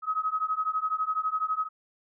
sine beating tone pair, 1266 / 1278 Hz, D#6 / D#6, +30 / +46 cents, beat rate 12 Hz, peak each -29 dBFS, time 0.02-1.69 s, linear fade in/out 50 ms, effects none

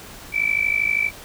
sine tone with amplitude modulation, 2318 Hz, D7, 23 cents flat, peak -14 dBFS, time 0.32-1.11 s, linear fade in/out 50 ms, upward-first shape sine, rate 52.6 Hz, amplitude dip 85%, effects pink hiss -40 dBFS RMS until 1.24 s

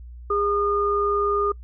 sine tone pair together, 408.4 / 1219 Hz, G#4 / D#6, -29 / -36 cents, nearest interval octave + perfect fifth, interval 1893 cents, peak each -22 dBFS, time 0.3-1.52 s, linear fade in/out 5 ms, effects noise-tail reverb RT60 0.1 s tail -25 dB re dry + added 60 Hz sine -37 dBFS peak until 1.63 s

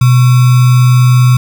sine tone with sample-and-hold, 125.1 Hz, B2, 23 cents sharp, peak -3 dBFS, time 0.01-1.37 s, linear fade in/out 5 ms, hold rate 1225 Hz, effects none

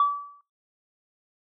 sine tone with exponential decay, 1151 Hz, D6, 35 cents flat, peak -14 dBFS, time 0-0.41 s, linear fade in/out 2 ms, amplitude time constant 89 ms, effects noise-tail reverb RT60 0.3 s tail -26 dB re dry + tanh soft clip ceiling -13 dBFS

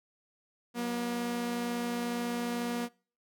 sawtooth tone pair together, 185 / 239.3 Hz, F#3 / A#3, 0 / +46 cents, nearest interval major third, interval 446 cents, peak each -37 / -28 dBFS, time 0.74-2.89 s, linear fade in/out 50 ms, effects noise-tail reverb RT60 0.4 s tail -24 dB re dry

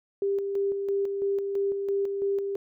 sine tone with tremolo, 397 Hz, G4, 22 cents sharp, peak -23 dBFS, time 0.22-2.56 s, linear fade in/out 2 ms, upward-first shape square, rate 3 Hz, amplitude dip 40%, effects none

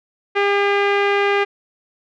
sawtooth tone with low-pass filter, 402.8 Hz, G4, 47 cents sharp, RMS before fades -17 dBFS, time 0.35-1.45 s, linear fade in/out 20 ms, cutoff 2300 Hz, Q 2.3, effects none

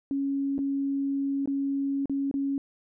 sine tone with dropouts, 276.6 Hz, C#4, 4 cents flat, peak -25 dBFS, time 0.11-2.58 s, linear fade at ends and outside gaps 1 ms, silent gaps 0.581-0.589 / 1.458-1.475 / 2.057-2.096 / 2.313-2.34 s, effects none

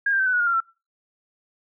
sine tone with pitch steps, 1628 / 1584.4 / 1542 / 1500.7 / 1460.5 / 1421.4 / 1383.3 / 1346.2 Hz, G#6 / G6 / G6 / F#6 / F#6 / F6 / F6 / E6, -35 / +18 / -29 / +24 / -23 / +30 / -17 / +36 cents, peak -18 dBFS, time 0.06-0.604 s, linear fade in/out 5 ms, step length 68 ms, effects noise-tail reverb RT60 0.3 s tail -23 dB re dry

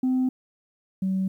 sine tone pair in turn, 257 / 189.85 Hz, C4 / F#3, -31 / +45 cents, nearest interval perfect fourth, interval 524 cents, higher first, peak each -18 / -21 dBFS, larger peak first, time 0.03-0.29 / 1.02-1.28 s, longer neither, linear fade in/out 5 ms, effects tanh soft clip ceiling -18 dBFS + 10-bit

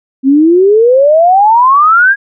sine exponential sweep, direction up, 260 to 1661.2 Hz, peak -3 dBFS, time 0.23-2.16 s, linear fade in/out 50 ms, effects none

